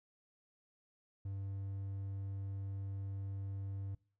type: tone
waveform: triangle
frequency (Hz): 98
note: G2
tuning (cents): 0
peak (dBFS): -37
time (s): 1.25-3.95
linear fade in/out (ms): 5
effects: noise-tail reverb RT60 0.4 s tail -22 dB re dry